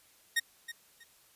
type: tone with echo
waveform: sawtooth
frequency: 1859 Hz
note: A#6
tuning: 5 cents flat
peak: -22 dBFS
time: 0.36-0.4 s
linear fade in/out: 10 ms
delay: 320 ms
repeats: 2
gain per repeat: -13 dB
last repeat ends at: 1.04 s
effects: white hiss -63 dBFS RMS until 1.35 s + resampled to 32000 Hz